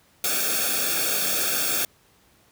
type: noise with comb filter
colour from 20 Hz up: white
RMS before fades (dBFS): -24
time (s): 0.24-1.85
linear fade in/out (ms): 2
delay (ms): 1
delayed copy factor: -1
effects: pink hiss -59 dBFS RMS until 2.51 s + high-pass 60 Hz 12 dB/octave